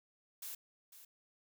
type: noise with echo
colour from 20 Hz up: blue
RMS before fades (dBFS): -45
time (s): 0.42-0.55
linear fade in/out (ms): 5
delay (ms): 500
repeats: 1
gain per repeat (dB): -12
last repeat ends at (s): 1.05
effects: none